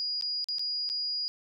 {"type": "tone with dropouts", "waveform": "sine", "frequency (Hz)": 4881, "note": "D#8", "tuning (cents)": -34, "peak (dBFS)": -29, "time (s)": [0, 1.28], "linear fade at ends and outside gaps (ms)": 0, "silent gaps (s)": [[0.211, 0.223], [0.443, 0.486], [0.584, 0.594], [0.891, 0.899]], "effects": []}